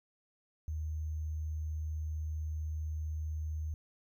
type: tone with sample-and-hold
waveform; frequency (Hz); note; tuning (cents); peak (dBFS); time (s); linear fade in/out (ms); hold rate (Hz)
sine; 77.78; D#2; 0; -34; 0.68-3.74; 0; 6300
effects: none